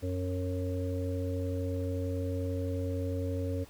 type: harmonic tone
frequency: 91.3 Hz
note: F#2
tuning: 23 cents flat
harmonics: 1 / 3 / 5 / 6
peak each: -32 / -37 / -39 / -40 dBFS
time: 0.02-3.65 s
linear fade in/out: 20 ms
effects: pink hiss -56 dBFS RMS until 3.69 s